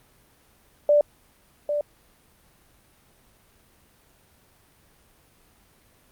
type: tone with echo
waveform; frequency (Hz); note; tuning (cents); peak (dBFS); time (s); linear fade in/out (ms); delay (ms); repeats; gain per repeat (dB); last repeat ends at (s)
sine; 588; D5; +2; -14; 0.89-1.01; 2; 800; 1; -8; 1.81
effects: pink hiss -59 dBFS RMS until 6.11 s + Opus 32 kbps